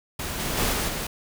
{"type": "noise with level steps", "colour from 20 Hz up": "pink", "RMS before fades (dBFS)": [-31, -28, -24, -26, -30], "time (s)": [0.19, 1.07], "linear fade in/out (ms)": 5, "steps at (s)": [0.39, 0.57, 0.72, 0.88], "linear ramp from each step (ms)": 10, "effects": []}